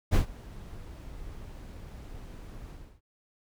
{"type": "noise with ADSR envelope", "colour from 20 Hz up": "brown", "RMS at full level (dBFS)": -20, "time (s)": [0.11, 3.01], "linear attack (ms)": 35, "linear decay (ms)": 110, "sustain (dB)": -23, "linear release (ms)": 310, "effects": []}